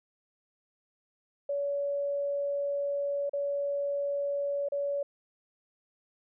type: tone with dropouts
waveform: sine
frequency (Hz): 567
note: C#5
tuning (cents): +39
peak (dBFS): -28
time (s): 1.49-5.03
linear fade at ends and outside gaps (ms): 5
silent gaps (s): 3.295-3.333 / 4.687-4.72
effects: none